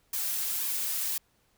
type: noise with flanger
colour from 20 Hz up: blue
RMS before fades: -31 dBFS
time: 0.13-1.18 s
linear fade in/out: 5 ms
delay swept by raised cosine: 1.4 to 3.6 ms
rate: 1.9 Hz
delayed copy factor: -0.5
effects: pink hiss -69 dBFS RMS until 1.57 s